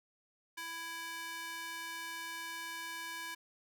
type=tone with high-pass filter; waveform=square; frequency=331.1 Hz; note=E4; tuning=8 cents sharp; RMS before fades=-43 dBFS; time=0.57-3.35 s; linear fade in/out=10 ms; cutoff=1400 Hz; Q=1.3; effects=none